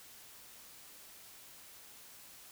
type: silence
effects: white hiss -55 dBFS RMS until 2.51 s